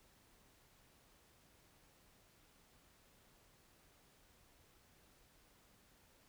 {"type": "silence", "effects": ["pink hiss -69 dBFS RMS until 6.28 s"]}